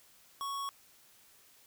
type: tone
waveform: square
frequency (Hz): 1110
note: C#6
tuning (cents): +2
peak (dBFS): -36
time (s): 0.41-0.69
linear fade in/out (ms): 0
effects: white hiss -62 dBFS RMS until 1.66 s